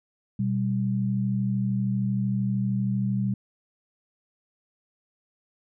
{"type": "tone pair together", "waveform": "sine", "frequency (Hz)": [123.05, 196], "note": ["B2", "G3"], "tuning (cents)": [-6, 0], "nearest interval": "minor sixth", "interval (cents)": 806, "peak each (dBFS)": [-26, -25], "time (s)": [0.39, 3.34], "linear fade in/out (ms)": 5, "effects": []}